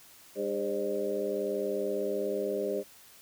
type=harmonic tone with a mistuned harmonic; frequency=100.9 Hz; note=G#2; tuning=49 cents flat; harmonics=2 / 3 / 4 / 5 / 6; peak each=-40 / -40 / -32 / -34 / -36 dBFS; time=0.35-2.84 s; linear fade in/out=50 ms; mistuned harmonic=5; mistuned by=+69 cents; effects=white hiss -55 dBFS RMS until 3.21 s